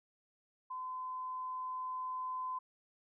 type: tone with level ramp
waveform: sine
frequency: 1022 Hz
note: C6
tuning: 41 cents flat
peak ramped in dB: -39 to -36 dBFS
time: 0.7-2.59 s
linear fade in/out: 10 ms
effects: none